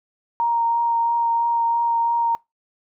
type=tone with vibrato; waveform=sine; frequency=932.3 Hz; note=A#5; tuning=in tune; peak=-17 dBFS; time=0.4-2.35 s; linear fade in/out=0 ms; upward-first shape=triangle; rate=3 Hz; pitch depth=13 cents each way; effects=noise-tail reverb RT60 0.2 s tail -24 dB re dry